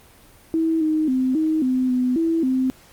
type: tone with pitch steps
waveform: sine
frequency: 324.1 / 311.4 / 258.5 / 314.6 / 256.5 / 251.7 / 328.6 / 259.6 Hz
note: E4 / D#4 / C4 / D#4 / C4 / B3 / E4 / C4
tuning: -29 / +2 / -21 / +19 / -34 / +33 / -5 / -13 cents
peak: -17 dBFS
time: 0.54-2.7 s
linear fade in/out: 0 ms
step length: 270 ms
effects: pink hiss -50 dBFS RMS until 2.92 s + Opus 32 kbps